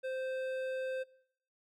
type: tone with hard clipping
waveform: triangle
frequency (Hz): 521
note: C5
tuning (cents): -7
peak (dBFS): -37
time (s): 0.03-1.04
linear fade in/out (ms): 20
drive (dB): 15
effects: noise-tail reverb RT60 0.7 s tail -22 dB re dry